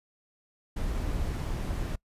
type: noise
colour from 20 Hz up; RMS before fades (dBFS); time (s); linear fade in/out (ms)
brown; -31; 0.76-1.96; 10
effects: noise-tail reverb RT60 0.1 s tail -24 dB re dry + resampled to 32000 Hz